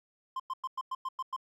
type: tone bursts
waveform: triangle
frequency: 1046.5 Hz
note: C6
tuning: in tune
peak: -30 dBFS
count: 8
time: 0.36-1.364 s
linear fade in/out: 5 ms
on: 38 ms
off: 100 ms
effects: none